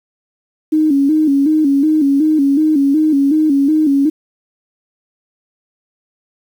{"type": "tone with vibrato", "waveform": "sine", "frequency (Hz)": 293.7, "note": "D4", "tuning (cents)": 0, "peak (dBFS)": -9, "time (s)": [0.72, 4.1], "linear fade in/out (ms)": 10, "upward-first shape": "square", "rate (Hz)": 2.7, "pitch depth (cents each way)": 96, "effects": ["7-bit"]}